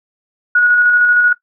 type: tone with tremolo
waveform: sine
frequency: 1456 Hz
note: F#6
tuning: 28 cents flat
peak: -7 dBFS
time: 0.55-1.33 s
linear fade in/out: 5 ms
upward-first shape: square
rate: 13 Hz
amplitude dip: 25%
effects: noise-tail reverb RT60 0.1 s tail -18 dB re dry